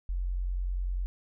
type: tone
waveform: sine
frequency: 45.04 Hz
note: F#1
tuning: 46 cents flat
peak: -28 dBFS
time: 0.09-1.06 s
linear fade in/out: 0 ms
effects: none